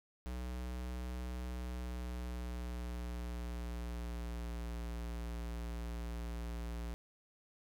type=tone with pitch glide; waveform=square; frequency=61.74 to 58.27 Hz; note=B1 to A#1; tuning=0 to 0 cents; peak=-40 dBFS; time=0.26-6.94 s; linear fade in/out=0 ms; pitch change=-100 cents; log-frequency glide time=1.44-4.76 s; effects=none